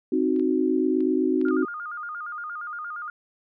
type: chord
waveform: sine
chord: C diminished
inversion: none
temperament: equal with one note detuned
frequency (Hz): 262.8 / 311.1 / 370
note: C4 / Eb4 / Gb4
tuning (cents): +8 / 0 / 0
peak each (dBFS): -24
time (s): 0.12-1.65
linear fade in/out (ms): 5
type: clicks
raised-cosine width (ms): 0.3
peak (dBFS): -37 / -33 / -33 / -29 / -29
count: 5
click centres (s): 0.363 / 0.396 / 1.006 / 1.414 / 1.485
type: tone with vibrato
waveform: sine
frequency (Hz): 1318.5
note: E6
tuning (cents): 0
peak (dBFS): -31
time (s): 1.45-3.1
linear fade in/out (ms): 2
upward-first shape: square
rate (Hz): 8.6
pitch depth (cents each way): 120
effects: none